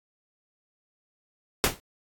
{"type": "noise with exponential decay", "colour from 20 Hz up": "pink", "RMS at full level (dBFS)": -17, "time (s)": [1.64, 1.8], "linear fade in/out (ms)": 0, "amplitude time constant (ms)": 33, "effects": ["AAC 64 kbps"]}